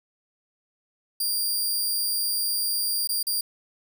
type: tone with dropouts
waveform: 15% pulse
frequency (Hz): 4776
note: D8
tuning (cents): +28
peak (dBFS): -17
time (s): 1.2-3.41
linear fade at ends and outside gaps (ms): 5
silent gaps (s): 3.074-3.09 / 3.229-3.268
effects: none